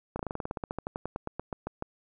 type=slowing click train; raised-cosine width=1 ms; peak=-19 dBFS; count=22; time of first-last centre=0.16-1.824 s; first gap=33 ms; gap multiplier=1.08; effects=none